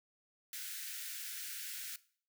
white high-pass noise, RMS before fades -44 dBFS, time 0.53-1.96 s, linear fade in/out 2 ms, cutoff 1400 Hz, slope 96 dB/octave, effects noise-tail reverb RT60 0.5 s tail -19 dB re dry

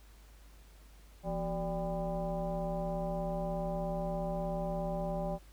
sine tone with frequency modulation, 377.6 Hz, F#4, 35 cents sharp, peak -32 dBFS, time 1.23-5.39 s, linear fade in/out 50 ms, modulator 208 Hz, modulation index 2, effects added 51 Hz sine -54 dBFS peak until 5.52 s + pink hiss -63 dBFS RMS until 5.52 s

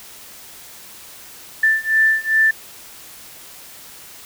sine beating tone pair, 1768 / 1770.5 Hz, A6 / A6, +8 / +10 cents, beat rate 2.5 Hz, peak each -17 / -16 dBFS, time 1.63-2.51 s, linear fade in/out 5 ms, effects white hiss -40 dBFS RMS until 4.25 s

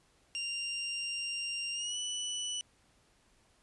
25% pulse tone with pitch glide, 2785 to 2968 Hz, F7 to F#7, -5 to +5 cents, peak -31 dBFS, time 0.35-2.61 s, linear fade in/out 0 ms, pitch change +110 cents, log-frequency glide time 1.73-1.97 s, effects pink hiss -68 dBFS RMS until 3.62 s + resampled to 24000 Hz

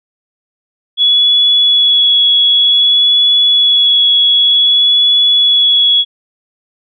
sine tone with vibrato, 3380 Hz, G#7, 30 cents sharp, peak -6 dBFS, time 0.97-6.05 s, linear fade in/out 50 ms, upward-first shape sine, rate 0.54 Hz, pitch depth 12 cents each way, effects none

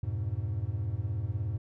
triangle chord, F diminished, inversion none, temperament equal, 87.31 / 103.83 / 123.47 Hz, F2 / Ab2 / Cb3, 0 / 0 / 0 cents, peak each -34 / -30 / -35 dBFS, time 0.03-1.58 s, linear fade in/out 5 ms, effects none

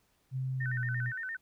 sine tone with pitch glide, 130.81 to 122.05 Hz, C3 to B2, 0 to -20 cents, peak -31 dBFS, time 0.31-1.13 s, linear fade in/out 50 ms, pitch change -120 cents, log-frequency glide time 0.56-0.81 s
sine tone with vibrato, 1661.2 Hz, G#6, in tune, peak -35 dBFS, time 0.6-1.37 s, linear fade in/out 10 ms, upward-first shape square, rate 8.7 Hz, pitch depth 160 cents each way
effects pink hiss -72 dBFS RMS until 1.41 s

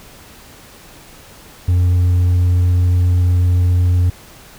sine tone with hard clipping, 89.2 Hz, F2, 37 cents sharp, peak -11 dBFS, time 1.68-4.1 s, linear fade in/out 5 ms, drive 2 dB, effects pink hiss -41 dBFS RMS until 4.58 s

